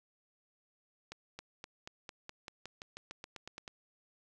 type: accelerating click train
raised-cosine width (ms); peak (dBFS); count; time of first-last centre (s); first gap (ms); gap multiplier
0.2; -27; 16; 1.12-3.678; 270; 0.93
effects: none